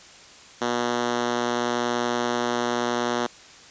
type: tone with high-pass filter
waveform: 5% pulse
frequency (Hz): 120.7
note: B2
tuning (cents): -39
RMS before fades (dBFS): -25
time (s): 0.61-3.27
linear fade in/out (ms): 10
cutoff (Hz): 250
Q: 1.5
effects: white hiss -47 dBFS RMS until 3.7 s + resampled to 16000 Hz